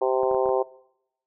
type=harmonic tone; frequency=130 Hz; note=C3; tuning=11 cents flat; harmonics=3 / 4 / 5 / 6 / 7 / 8; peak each=-24 / -25 / -30 / -29 / -30 / -35 dBFS; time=0.01-0.63 s; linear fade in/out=10 ms
type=clicks; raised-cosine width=1 ms; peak=-24 dBFS; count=5; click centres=0.233 / 0.313 / 0.346 / 0.459 / 0.491 s
effects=noise-tail reverb RT60 0.8 s tail -21 dB re dry